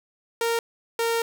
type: tone pair in turn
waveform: sawtooth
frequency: 463 / 461 Hz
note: A#4 / A#4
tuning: -12 / -19 cents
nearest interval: unison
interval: 7 cents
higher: first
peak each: -18 dBFS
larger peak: neither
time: 0.41-0.59 / 0.99-1.22 s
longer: second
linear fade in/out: 2 ms
effects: none